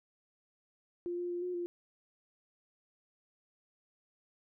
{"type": "tone with pitch steps", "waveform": "sine", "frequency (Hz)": [349.5, 352.4, 350.2, 360, 348.9], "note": ["F4", "F4", "F4", "F#4", "F4"], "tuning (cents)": [1, 16, 5, -47, -2], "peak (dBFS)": -34, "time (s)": [1.06, 1.66], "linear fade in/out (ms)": 0, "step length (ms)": 120, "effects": []}